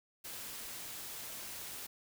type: noise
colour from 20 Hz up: white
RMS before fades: -45 dBFS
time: 0.24-1.87 s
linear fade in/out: 10 ms
effects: none